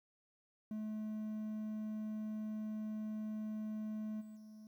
triangle tone with level steps, 215.3 Hz, A3, 37 cents flat, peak -37 / -47 / -50 dBFS, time 0.71-4.67 s, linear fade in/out 2 ms, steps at 4.2 / 4.35 s, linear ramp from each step 20 ms, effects 12-bit

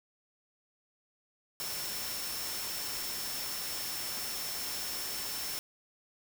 sine tone in noise, 5390 Hz, E8, 38 cents sharp, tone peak -41 dBFS, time 1.6-5.59 s, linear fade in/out 0 ms, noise white, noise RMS -38 dBFS, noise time 1.6-5.59 s, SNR -6 dB, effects none

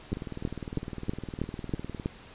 two click trains, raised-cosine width 3 ms, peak -23 / -15 dBFS, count 38 / 7, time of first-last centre 0.12-1.998 / 0.13-2.059 s, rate 19.7 / 3.11 Hz, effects pink hiss -50 dBFS RMS until 2.34 s + resampled to 8000 Hz

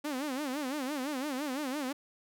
sawtooth tone with vibrato, 277.2 Hz, C#4, in tune, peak -29 dBFS, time 0.04-1.93 s, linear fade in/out 10 ms, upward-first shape sine, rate 5.9 Hz, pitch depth 170 cents each way, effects none

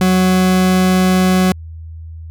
40% pulse tone, 185 Hz, F#3, in tune, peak -9 dBFS, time 0.01-1.52 s, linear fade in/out 2 ms, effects added 81 Hz sine -28 dBFS peak until 2.3 s

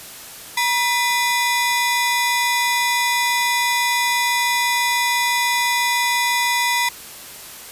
sawtooth ring-modulated tone, 1480 Hz, F#6, in tune, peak -10 dBFS, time 0.57-6.89 s, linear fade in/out 5 ms, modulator 523 Hz, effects white hiss -37 dBFS RMS until 7.71 s + resampled to 32000 Hz

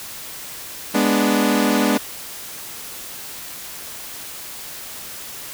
sawtooth chord, G# diminished, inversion none, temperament equal, 207.7 / 246.9 / 293.7 Hz, G#3 / B3 / D4, 0 / 0 / 0 cents, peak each -16 dBFS, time 0.94-1.98 s, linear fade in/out 10 ms, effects white hiss -34 dBFS RMS until 5.53 s

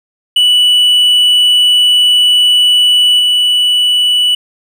triangle tone with level steps, 2959 Hz, F#7, 1 cent flat, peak -4 / -6 dBFS, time 0.36-4.35 s, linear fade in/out 5 ms, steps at 3.19 s, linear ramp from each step 10 ms, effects none

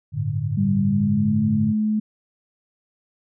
sine chord, G suspended second, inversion none, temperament equal, 98 / 110 / 146.83 Hz, G2 / A2 / D3, 0 / 0 / 0 cents, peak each -28 / -25 / -25 dBFS, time 0.12-1.74 s, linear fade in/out 50 ms
sine tone with pitch glide, 196.5 to 214.3 Hz, G3 to A3, +4 to -45 cents, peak -18 dBFS, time 0.57-2 s, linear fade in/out 10 ms, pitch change +151 cents, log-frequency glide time 0.79-1.4 s
effects none

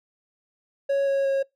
triangle tone with pitch steps, 554.4 / 549.6 / 544.9 Hz, C#5 / C#5 / C#5, 0 / -15 / -30 cents, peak -18 dBFS, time 0.89-1.43 s, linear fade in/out 10 ms, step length 180 ms, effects noise-tail reverb RT60 0.2 s tail -26 dB re dry

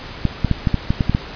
clicks, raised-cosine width 5 ms, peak -3 dBFS, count 9, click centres 0.253 / 0.447 / 0.513 / 0.672 / 0.743 / 0.905 / 1.008 / 1.096 / 1.149 s, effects pink hiss -33 dBFS RMS until 1.35 s + resampled to 11025 Hz

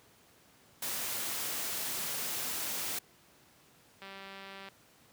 white noise, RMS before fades -36 dBFS, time 0.82-2.99 s, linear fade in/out 5 ms
click train, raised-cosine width 0.3 ms, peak -31 dBFS, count 131, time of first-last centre 4.02-4.687 s, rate 195 Hz
effects pink hiss -62 dBFS RMS until 5.12 s + high-pass 100 Hz 12 dB/octave

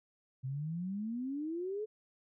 sine exponential sweep, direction up, 127 to 440 Hz, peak -35 dBFS, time 0.43-1.86 s, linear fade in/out 20 ms, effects none

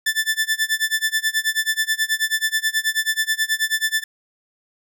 sawtooth tone with tremolo, 1760 Hz, A6, in tune, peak -12 dBFS, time 0.06-4.04 s, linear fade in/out 5 ms, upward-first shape sine, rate 9.3 Hz, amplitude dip 95%, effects none

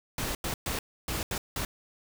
pink noise bursts at uneven times, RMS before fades -32 dBFS, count 6, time 0.18-0.35 / 0.44-0.54 / 0.66-0.79 / 1.08-1.23 / 1.31-1.38 / 1.56-1.65 s, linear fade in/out 2 ms, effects none

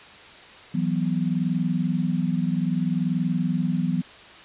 sine chord, E suspended second, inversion none, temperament just, 164.81 / 185.42 / 247.2 Hz, E3 / F#3 / B3, 0 / +4 / +2 cents, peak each -25 / -25 / -27 dBFS, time 0.74-4.02 s, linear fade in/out 10 ms, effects white hiss -45 dBFS RMS until 4.44 s + resampled to 8000 Hz

